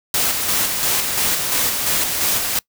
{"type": "noise with tremolo", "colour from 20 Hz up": "white", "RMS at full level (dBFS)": -18, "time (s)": [0.14, 2.59], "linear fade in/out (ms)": 2, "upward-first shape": "square", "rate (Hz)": 2.9, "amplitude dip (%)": 35, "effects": ["noise-tail reverb RT60 0.1 s tail -24 dB re dry"]}